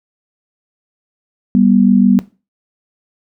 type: tone pair together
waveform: sine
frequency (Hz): 196 / 242.5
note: G3 / B3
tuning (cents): 0 / -31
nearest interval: major third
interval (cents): 369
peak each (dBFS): -10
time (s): 1.55-2.19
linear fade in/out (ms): 0
effects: noise-tail reverb RT60 0.3 s tail -18 dB re dry